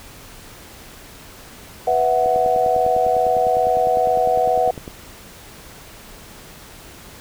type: chord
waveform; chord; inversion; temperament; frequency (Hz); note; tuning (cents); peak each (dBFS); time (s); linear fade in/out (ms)
sine; B suspended fourth; none; just; 493.9 / 658.5 / 740.8; B4 / E5 / F#5; 0 / -2 / +2; -20 / -20 / -17; 1.87-4.71; 5
type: click train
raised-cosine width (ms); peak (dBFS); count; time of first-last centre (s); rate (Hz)
2; -18; 27; 2.26-4.878; 9.93
effects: pink hiss -41 dBFS RMS until 7.2 s